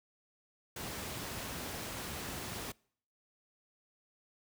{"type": "noise", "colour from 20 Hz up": "pink", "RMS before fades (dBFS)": -41, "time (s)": [0.76, 2.72], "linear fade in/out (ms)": 5, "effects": ["noise-tail reverb RT60 0.6 s tail -26 dB re dry", "high-pass 60 Hz 12 dB/octave"]}